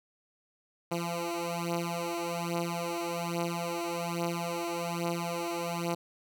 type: beating tone pair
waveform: 10% pulse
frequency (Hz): 170 / 171.2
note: F3 / F3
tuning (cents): -46 / -34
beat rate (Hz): 1.2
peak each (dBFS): -26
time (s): 0.91-5.95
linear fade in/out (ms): 10
effects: none